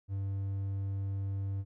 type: tone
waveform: triangle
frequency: 98 Hz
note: G2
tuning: in tune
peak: -30 dBFS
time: 0.08-1.65 s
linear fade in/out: 50 ms
effects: none